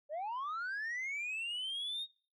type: linear sweep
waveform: sine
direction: up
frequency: 564 to 3757 Hz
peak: -34 dBFS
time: 0.09-2.07 s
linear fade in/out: 50 ms
effects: noise-tail reverb RT60 0.4 s tail -24 dB re dry + tanh soft clip ceiling -35 dBFS